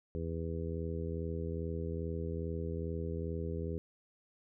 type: harmonic tone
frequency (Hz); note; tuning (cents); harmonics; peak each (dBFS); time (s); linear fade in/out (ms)
82.41; E2; 0; 1 / 2 / 3 / 4 / 5 / 6; -38 / -41 / -46 / -46 / -42 / -45; 0.15-3.78; 0
effects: none